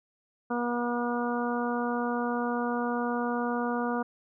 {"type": "harmonic tone", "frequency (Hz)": 240.5, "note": "B3", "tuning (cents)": -46, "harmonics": [1, 2, 3, 4, 5, 6], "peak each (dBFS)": [-30, -33, -35, -36, -37, -38], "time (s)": [0.5, 4.03], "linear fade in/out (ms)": 10, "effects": []}